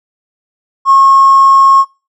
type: tone with hard clipping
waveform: triangle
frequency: 1086 Hz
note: C#6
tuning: 36 cents flat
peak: -3 dBFS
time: 0.85-1.85 s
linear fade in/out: 50 ms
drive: 3 dB
effects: noise-tail reverb RT60 0.3 s tail -19 dB re dry + MP3 48 kbps